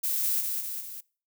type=noise with echo; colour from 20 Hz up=violet; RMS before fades=-28 dBFS; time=0.03-0.41 s; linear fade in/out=10 ms; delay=200 ms; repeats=3; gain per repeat=-4 dB; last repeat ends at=1.01 s; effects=noise-tail reverb RT60 0.4 s tail -24 dB re dry